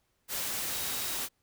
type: tone in noise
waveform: sine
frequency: 3800 Hz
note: A#7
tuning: 33 cents sharp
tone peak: -45 dBFS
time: 0.7-1.18 s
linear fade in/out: 50 ms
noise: white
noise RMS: -34 dBFS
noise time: 0.28-1.29 s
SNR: -14 dB
effects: pink hiss -75 dBFS RMS until 1.42 s